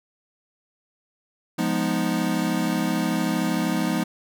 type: chord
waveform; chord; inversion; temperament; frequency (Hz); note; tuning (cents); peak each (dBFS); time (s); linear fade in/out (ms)
square; F half-diminished seventh; none; equal; 174.61 / 207.7 / 246.9 / 311.1; F3 / Ab3 / Cb4 / Eb4; 0 / 0 / 0 / 0; -28; 1.58-4.04; 10
effects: none